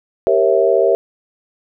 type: chord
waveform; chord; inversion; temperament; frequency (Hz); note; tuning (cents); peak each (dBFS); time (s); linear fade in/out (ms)
sine; G diminished seventh; none; equal with one note detuned; 392 / 466.2 / 544.5 / 659.3; G4 / Bb4 / Db5 / Fb5; 0 / 0 / -31 / 0; -16; 0.27-0.95; 0
effects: none